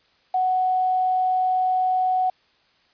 sine tone with quantisation, 742 Hz, F#5, 5 cents sharp, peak -18 dBFS, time 0.34-2.3 s, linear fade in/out 5 ms, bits 7, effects white hiss -61 dBFS RMS until 2.93 s + resampled to 11025 Hz

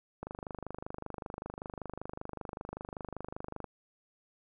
click train, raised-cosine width 1 ms, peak -25 dBFS, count 87, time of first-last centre 0.23-3.643 s, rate 25.2 Hz, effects none

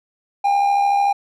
triangle tone with amplitude modulation, 804 Hz, G5, 44 cents sharp, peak -10 dBFS, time 0.44-1.13 s, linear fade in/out 10 ms, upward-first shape sine, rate 73.5 Hz, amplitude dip 45%, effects none

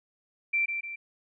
sine tone with echo, 2349 Hz, D7, in tune, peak -23 dBFS, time 0.53-0.66 s, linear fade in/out 10 ms, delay 150 ms, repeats 2, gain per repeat -6 dB, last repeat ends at 0.96 s, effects none

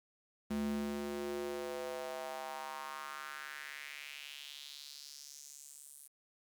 square tone with high-pass filter sweep, 71.9 Hz, D2, 36 cents flat, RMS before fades -43 dBFS, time 0.5-6.08 s, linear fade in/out 10 ms, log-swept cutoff 190 to 10000 Hz, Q 3.1, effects 10-bit

